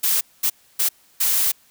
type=noise bursts at uneven times; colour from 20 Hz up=blue; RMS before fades=-19 dBFS; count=4; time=0.03-0.21 / 0.43-0.5 / 0.79-0.89 / 1.2-1.52 s; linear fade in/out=10 ms; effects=white hiss -56 dBFS RMS until 1.7 s